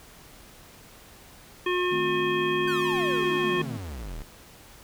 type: harmonic tone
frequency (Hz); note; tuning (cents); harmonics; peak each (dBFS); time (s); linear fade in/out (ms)
359.7; F#4; -49; 1 / 3 / 5 / 7 / 9; -25 / -30 / -32 / -33 / -35; 1.66-3.62; 5
type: chord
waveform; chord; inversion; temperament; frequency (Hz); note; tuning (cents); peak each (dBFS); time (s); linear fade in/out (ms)
triangle; A diminished; second; equal; 155.56 / 220 / 261.6; Eb3 / A3 / C4; 0 / 0 / 0; -35; 1.91-3.78; 10
type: exponential sweep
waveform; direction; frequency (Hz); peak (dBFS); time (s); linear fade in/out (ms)
45% pulse; down; 1600 to 33.67; -34; 2.67-4.23; 10
effects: pink hiss -50 dBFS RMS until 4.83 s